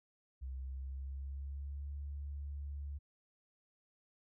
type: tone with pitch glide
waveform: sine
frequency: 65.41 to 71.33 Hz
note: C2 to D2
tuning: 0 to -50 cents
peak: -40 dBFS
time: 0.41-2.99 s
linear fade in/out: 20 ms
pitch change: +150 cents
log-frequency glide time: 0.55-1.92 s
effects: none